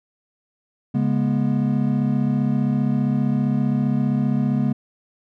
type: tone cluster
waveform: triangle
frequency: 140.1 / 207.7 / 242.9 Hz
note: C#3 / G#3 / B3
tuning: +19 / 0 / -29 cents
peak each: -20 dBFS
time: 0.94-4.73 s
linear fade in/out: 10 ms
effects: none